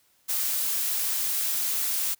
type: noise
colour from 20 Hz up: blue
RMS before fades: -27 dBFS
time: 0.28-2.15 s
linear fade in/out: 20 ms
effects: white hiss -65 dBFS RMS until 2.19 s